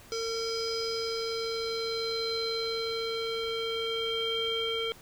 square tone with low-pass filter sweep, 454.2 Hz, A#4, 45 cents flat, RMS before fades -32 dBFS, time 0.12-4.92 s, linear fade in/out 0 ms, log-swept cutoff 5400 to 3000 Hz, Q 8.5, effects pink hiss -53 dBFS RMS until 5.01 s

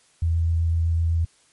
sine tone with vibrato, 82.9 Hz, E2, 10 cents sharp, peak -18 dBFS, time 0.22-1.25 s, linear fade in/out 5 ms, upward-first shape square, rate 7.9 Hz, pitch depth 9 cents each way, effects white hiss -59 dBFS RMS until 1.52 s + MP3 48 kbps

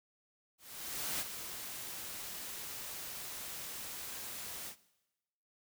white noise with ADSR envelope, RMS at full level -36 dBFS, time 0.58-4.76 s, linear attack 630 ms, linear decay 22 ms, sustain -8 dB, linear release 80 ms, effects noise-tail reverb RT60 1.0 s tail -19 dB re dry

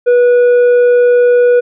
sine tone with tanh clipping, 487.5 Hz, B4, 23 cents flat, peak -6 dBFS, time 0.06-1.61 s, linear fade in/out 20 ms, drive 5 dB, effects none

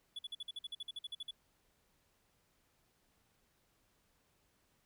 triangle tone bursts, 3419 Hz, G#7, 50 cents sharp, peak -39 dBFS, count 15, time 0.16-1.31 s, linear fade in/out 5 ms, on 30 ms, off 50 ms, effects pink hiss -75 dBFS RMS until 4.85 s

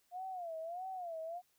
sine tone with vibrato, 698.5 Hz, F5, in tune, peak -40 dBFS, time 0.11-1.42 s, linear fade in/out 50 ms, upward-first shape sine, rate 1.6 Hz, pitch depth 150 cents each way, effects white hiss -75 dBFS RMS until 1.58 s

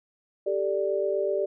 sine chord, G suspended second, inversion none, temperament equal, 392 / 440 / 587.3 Hz, G4 / A4 / D5, 0 / 0 / 0 cents, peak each -27 / -31 / -27 dBFS, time 0.46-1.46 s, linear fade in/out 10 ms, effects none

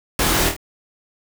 pink noise with echo, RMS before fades -19 dBFS, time 0.19-0.49 s, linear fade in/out 2 ms, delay 25 ms, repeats 3, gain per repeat -5 dB, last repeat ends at 0.565 s, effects none

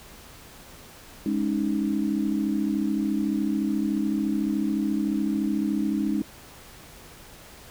sine chord, Ab suspended fourth, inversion none, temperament equal, 207.7 / 277.2 / 311.1 Hz, Ab3 / Db4 / Eb4, 0 / 0 / 0 cents, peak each -26 / -28 / -27 dBFS, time 1.26-6.22 s, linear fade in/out 2 ms, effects pink hiss -47 dBFS RMS until 7.7 s

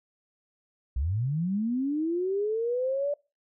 sine linear sweep, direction up, 57.5 to 586 Hz, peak -25 dBFS, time 0.96-3.14 s, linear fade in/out 5 ms, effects noise-tail reverb RT60 0.3 s tail -24 dB re dry

